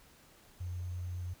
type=tone with sample-and-hold; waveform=sine; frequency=89.1 Hz; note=F2; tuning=35 cents sharp; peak=-36 dBFS; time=0.6-1.34 s; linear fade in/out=10 ms; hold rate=6300 Hz; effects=pink hiss -61 dBFS RMS until 1.4 s